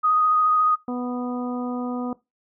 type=tone with vibrato; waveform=sine; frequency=1246 Hz; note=D#6; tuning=2 cents sharp; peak=-16 dBFS; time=0.03-0.76 s; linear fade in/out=20 ms; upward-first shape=square; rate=14 Hz; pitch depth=10 cents each way
type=harmonic tone; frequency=246.9 Hz; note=B3; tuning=in tune; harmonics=1 / 2 / 3 / 4 / 5; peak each=-26 / -33 / -35 / -40 / -38 dBFS; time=0.88-2.13 s; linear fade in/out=2 ms
effects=noise-tail reverb RT60 0.2 s tail -19 dB re dry